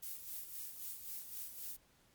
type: noise with tremolo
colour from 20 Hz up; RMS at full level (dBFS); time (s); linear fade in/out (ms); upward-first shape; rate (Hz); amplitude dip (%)
violet; -44; 0.02-1.77; 10; sine; 3.8; 55
effects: pink hiss -70 dBFS RMS until 2.14 s + Opus 48 kbps